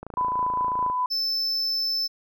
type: click train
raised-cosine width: 1 ms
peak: -22 dBFS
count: 25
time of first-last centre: 0.03-0.9 s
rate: 27.6 Hz
type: tone with tremolo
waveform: sine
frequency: 1000 Hz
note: B5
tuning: 21 cents sharp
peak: -21 dBFS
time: 0.17-1.06 s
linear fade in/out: 2 ms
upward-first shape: sine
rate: 4.9 Hz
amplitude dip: 25%
type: tone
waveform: triangle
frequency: 5274 Hz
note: E8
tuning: in tune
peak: -22 dBFS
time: 1.1-2.08 s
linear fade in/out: 20 ms
effects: none